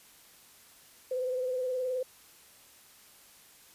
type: tone with vibrato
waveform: sine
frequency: 508 Hz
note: B4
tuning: 49 cents sharp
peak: -29 dBFS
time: 1.11-2.03 s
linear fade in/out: 5 ms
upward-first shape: sine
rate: 19 Hz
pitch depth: 36 cents each way
effects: white hiss -57 dBFS RMS until 3.74 s + resampled to 32000 Hz